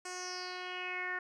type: tone with low-pass filter sweep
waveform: 10% pulse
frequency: 363.8 Hz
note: F#4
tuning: 29 cents flat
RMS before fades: -40 dBFS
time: 0.05-1.19 s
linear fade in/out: 5 ms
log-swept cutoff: 7700 to 1700 Hz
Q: 5.4
effects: none